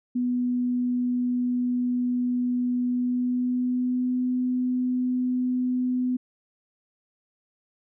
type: tone with pitch glide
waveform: sine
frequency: 246.9 to 251.4 Hz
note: B3 to B3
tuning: 0 to +31 cents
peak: -22 dBFS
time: 0.15-6.17 s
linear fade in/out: 10 ms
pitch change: +31 cents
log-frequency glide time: 2.87-4.21 s
effects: none